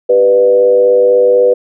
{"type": "tone with frequency modulation", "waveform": "sine", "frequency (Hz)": 493.9, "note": "B4", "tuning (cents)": 0, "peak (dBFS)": -5, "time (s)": [0.09, 1.54], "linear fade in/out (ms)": 10, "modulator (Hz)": 104, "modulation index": 0.62, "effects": []}